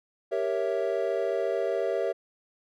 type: chord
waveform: triangle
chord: G diminished seventh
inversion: none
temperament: equal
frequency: 392 / 466.2 / 554.4 / 659.3 Hz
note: G4 / Bb4 / Db5 / Fb5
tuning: 0 / 0 / 0 / 0 cents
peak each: -29 dBFS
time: 0.31-2.13 s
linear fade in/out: 20 ms
effects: none